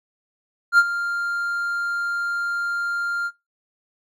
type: tone with ADSR envelope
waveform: triangle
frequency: 1396.9 Hz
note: F6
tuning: in tune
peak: -7 dBFS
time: 0.72-3.31 s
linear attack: 62 ms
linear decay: 45 ms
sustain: -14 dB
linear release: 50 ms
effects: noise-tail reverb RT60 0.2 s tail -18 dB re dry